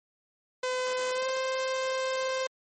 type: tone with pitch glide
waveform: sawtooth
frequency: 508 to 522.9 Hz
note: B4 to C5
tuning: +49 to -1 cents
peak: -24 dBFS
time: 0.63-2.47 s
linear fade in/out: 5 ms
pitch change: +50 cents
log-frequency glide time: 1.13-1.26 s
effects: MP3 32 kbps